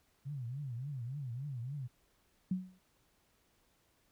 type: tone with vibrato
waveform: sine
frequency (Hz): 130.81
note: C3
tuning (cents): 0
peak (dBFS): -38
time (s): 0.25-1.88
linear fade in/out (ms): 20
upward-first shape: triangle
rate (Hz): 3.5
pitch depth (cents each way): 250
type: tone with exponential decay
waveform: sine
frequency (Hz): 185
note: F#3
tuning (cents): 0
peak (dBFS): -28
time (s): 2.51-2.79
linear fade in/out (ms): 5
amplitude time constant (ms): 60
effects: pink hiss -73 dBFS RMS until 4.11 s